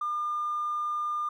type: tone with tanh clipping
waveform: triangle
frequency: 1205 Hz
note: D6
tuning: 44 cents sharp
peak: -27 dBFS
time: 0.01-1.29 s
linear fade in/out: 5 ms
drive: 1 dB
effects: none